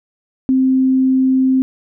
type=tone; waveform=sine; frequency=261.6 Hz; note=C4; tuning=in tune; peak=-10 dBFS; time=0.49-1.62 s; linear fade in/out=0 ms; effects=none